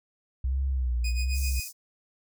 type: tone with vibrato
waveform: sine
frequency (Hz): 63.3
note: B1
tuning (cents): +43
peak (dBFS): -24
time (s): 0.44-1.6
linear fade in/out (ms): 5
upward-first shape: sine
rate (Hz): 1.3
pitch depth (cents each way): 110
type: tone with tremolo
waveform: 20% pulse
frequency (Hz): 2489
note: D#7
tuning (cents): 0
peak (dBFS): -28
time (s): 1.04-1.68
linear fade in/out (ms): 5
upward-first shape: sine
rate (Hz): 7.6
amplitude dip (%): 80
type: high-pass noise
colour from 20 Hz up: pink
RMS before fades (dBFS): -39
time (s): 1.33-1.73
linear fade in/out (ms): 50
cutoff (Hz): 5100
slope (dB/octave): 48
effects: none